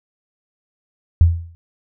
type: tone with exponential decay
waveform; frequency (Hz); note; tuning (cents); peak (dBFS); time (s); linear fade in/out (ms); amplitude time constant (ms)
sine; 84.2; E2; +37; -4; 1.21-1.55; 0; 73
effects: none